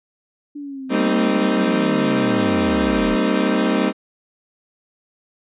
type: linear sweep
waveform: sine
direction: down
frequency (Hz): 293.7 to 33.2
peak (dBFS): -28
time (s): 0.55-3.16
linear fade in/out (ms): 10
type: chord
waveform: 30% pulse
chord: C minor seventh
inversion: second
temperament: equal with one note detuned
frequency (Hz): 196 / 227.8 / 261.6 / 311.1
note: G3 / Bb3 / C4 / Eb4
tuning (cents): 0 / -40 / 0 / 0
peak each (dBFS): -19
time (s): 0.89-3.93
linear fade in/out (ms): 50
effects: resampled to 8000 Hz